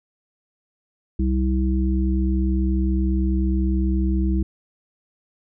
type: harmonic tone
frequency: 64.8 Hz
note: C2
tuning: 16 cents flat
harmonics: 1 / 3 / 5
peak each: -19 / -24 / -26 dBFS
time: 1.19-4.43 s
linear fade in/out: 5 ms
effects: none